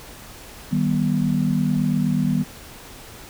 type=chord; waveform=sine; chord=Eb augmented; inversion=none; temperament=just; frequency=155.56 / 194.45 / 243.1 Hz; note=Eb3 / G3 / B3; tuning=0 / -14 / -27 cents; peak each=-22 dBFS; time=0.71-2.44 s; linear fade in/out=20 ms; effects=pink hiss -41 dBFS RMS until 3.29 s